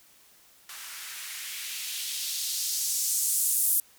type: noise with band-pass filter sweep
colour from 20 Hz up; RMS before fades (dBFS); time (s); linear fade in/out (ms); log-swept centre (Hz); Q
violet; -30; 0.69-3.8; 2; 1200 to 11000; 1.4
effects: white hiss -58 dBFS RMS until 3.98 s